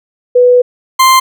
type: tone pair in turn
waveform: sine / 40% pulse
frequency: 493.9 / 1046.5 Hz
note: B4 / C6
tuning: 0 / 0 cents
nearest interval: octave + minor second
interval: 1300 cents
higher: second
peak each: -3 dBFS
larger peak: neither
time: 0.35-0.62 / 0.99-1.2 s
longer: first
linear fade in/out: 10 ms
effects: none